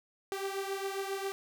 sawtooth beating tone pair, 388.4 / 395.8 Hz, G4 / G4, -16 / +17 cents, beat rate 7.4 Hz, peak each -32 / -35 dBFS, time 0.32-1.32 s, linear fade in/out 0 ms, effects none

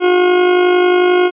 40% pulse tone with amplitude modulation, 359.7 Hz, F#4, 49 cents flat, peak -6 dBFS, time 0-1.31 s, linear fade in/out 50 ms, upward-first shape sine, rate 51.2 Hz, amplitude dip 40%, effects resampled to 8000 Hz

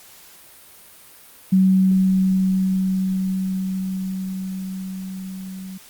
sine tone with level ramp, 188.8 Hz, F#3, 35 cents sharp, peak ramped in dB -11 to -31 dBFS, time 1.52-5.78 s, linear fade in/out 10 ms, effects white hiss -46 dBFS RMS until 5.89 s + Opus 48 kbps

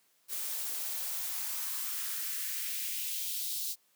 blue noise with high-pass filter sweep, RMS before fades -36 dBFS, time 0.28-3.76 s, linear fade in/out 50 ms, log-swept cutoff 360 to 4400 Hz, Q 1.8, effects white hiss -70 dBFS RMS until 3.95 s + high-pass 150 Hz 12 dB/octave

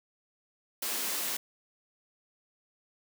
white high-pass noise, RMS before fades -33 dBFS, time 0.82-1.37 s, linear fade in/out 5 ms, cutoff 190 Hz, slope 96 dB/octave, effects none

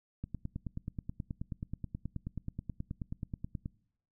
click train, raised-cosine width 5 ms, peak -25 dBFS, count 33, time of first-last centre 0.24-3.659 s, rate 9.36 Hz, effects noise-tail reverb RT60 0.7 s tail -24 dB re dry

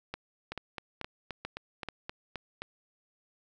two click trains, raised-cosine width 0.3 ms, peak -21 / -20 dBFS, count 9 / 5, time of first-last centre 0.52-2.62 / 0.14-1.887 s, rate 3.81 / 2.29 Hz, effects none

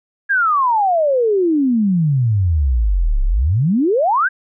sine exponential two-way sweep, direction down then up, 1661.2 to 31.94 to 1661.2 Hz, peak -12 dBFS, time 0.29-4.29 s, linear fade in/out 20 ms, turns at 3.23 s, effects none

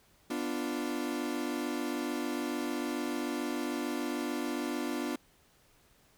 40% pulse chord, B diminished, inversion none, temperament equal, 246.9 / 293.7 / 349.2 Hz, B3 / D4 / F4, 0 / 0 / 0 cents, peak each -36 / -35 / -37 dBFS, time 0.3-5.16 s, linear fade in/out 5 ms, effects pink hiss -65 dBFS RMS until 6.17 s

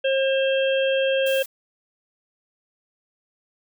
harmonic tone, 536 Hz, C5, 42 cents sharp, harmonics 1 / 3 / 5 / 6, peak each -19 / -30 / -29 / -30 dBFS, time 0.04-1.43 s, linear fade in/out 10 ms
blue noise, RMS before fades -36 dBFS, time 1.26-1.46 s, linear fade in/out 5 ms
effects none

